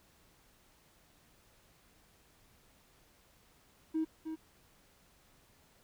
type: tone with echo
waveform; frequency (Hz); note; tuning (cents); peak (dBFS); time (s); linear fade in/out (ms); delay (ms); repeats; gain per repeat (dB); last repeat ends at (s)
triangle; 317.9; D#4; +37; -26; 3.94-4.05; 20; 310; 1; -9; 4.36
effects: tanh soft clip ceiling -27 dBFS + pink hiss -66 dBFS RMS until 5.83 s